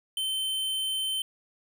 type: tone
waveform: square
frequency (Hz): 3088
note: G7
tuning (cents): -27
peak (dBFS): -28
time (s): 0.17-1.22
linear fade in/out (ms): 2
effects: none